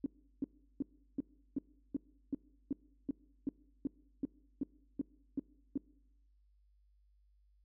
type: tone bursts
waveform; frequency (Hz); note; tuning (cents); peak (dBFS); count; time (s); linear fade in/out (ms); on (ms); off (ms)
sine; 277.2; C#4; 0; -31; 16; 0.04-5.776; 2; 21; 360
effects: noise-tail reverb RT60 0.9 s tail -22 dB re dry + added 50 Hz sine -66 dBFS peak until 7.64 s